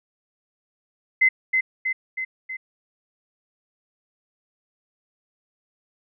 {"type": "tone with echo", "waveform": "sine", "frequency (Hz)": 2054, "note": "C7", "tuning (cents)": -33, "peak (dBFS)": -13, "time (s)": [1.21, 1.29], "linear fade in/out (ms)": 10, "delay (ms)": 320, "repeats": 4, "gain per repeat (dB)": -4, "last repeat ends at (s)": 2.57, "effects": []}